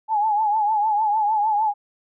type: tone with vibrato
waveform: sine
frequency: 851 Hz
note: G#5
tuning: 42 cents sharp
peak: -17 dBFS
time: 0.08-1.74 s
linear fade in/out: 50 ms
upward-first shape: triangle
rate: 6.6 Hz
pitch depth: 90 cents each way
effects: none